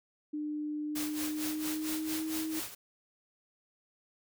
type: tone with pitch glide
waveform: sine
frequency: 300.1 to 316.1 Hz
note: D4 to D#4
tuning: +38 to +27 cents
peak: -33 dBFS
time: 0.33-2.6 s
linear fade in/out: 10 ms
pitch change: +89 cents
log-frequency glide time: 0.86-2.25 s
type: noise with tremolo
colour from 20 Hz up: white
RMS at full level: -37 dBFS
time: 0.95-2.75 s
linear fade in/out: 10 ms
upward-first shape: sine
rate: 4.4 Hz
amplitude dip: 75%
effects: none